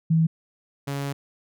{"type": "tone pair in turn", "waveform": ["sine", "sawtooth"], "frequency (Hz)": [162.1, 140.2], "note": ["E3", "C#3"], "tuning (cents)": [-29, 20], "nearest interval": "minor third", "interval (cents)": 251, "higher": "first", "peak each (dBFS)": [-16, -23], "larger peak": "first", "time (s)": [[0.1, 0.27], [0.87, 1.13]], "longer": "second", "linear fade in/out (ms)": 10, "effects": []}